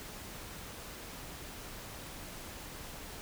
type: silence
effects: pink hiss -46 dBFS RMS until 3.21 s